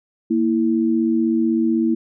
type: tone pair together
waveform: sine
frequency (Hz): 231.7 / 327.7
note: A#3 / E4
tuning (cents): -10 / -10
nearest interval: tritone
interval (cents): 600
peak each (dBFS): -18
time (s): 0.3-1.95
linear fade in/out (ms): 10
effects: none